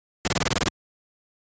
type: noise bursts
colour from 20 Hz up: pink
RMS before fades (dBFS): -21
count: 9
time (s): 0.25-0.684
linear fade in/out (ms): 0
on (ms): 26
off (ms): 25
effects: high-pass 80 Hz 12 dB/octave + resampled to 16000 Hz